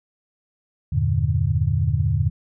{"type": "chord", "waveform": "sine", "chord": "E half-diminished seventh", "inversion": "none", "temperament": "equal", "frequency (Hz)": [82.41, 98, 116.54, 146.83], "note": ["E2", "G2", "Bb2", "D3"], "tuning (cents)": [0, 0, 0, 0], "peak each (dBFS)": -23, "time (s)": [0.92, 2.3], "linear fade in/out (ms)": 10, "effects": []}